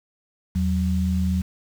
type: tone pair together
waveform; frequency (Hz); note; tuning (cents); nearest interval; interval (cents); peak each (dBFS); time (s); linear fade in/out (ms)
sine; 81.27 / 185; E2 / F#3; -24 / 0; octave + major second; 1424; -22; 0.55-1.42; 10
effects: 7-bit